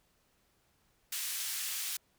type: band-pass noise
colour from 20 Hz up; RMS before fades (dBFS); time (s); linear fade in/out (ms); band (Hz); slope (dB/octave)
white; -37; 1.12-1.97; 5; 1900 to 15000; 12
effects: pink hiss -72 dBFS RMS until 2.18 s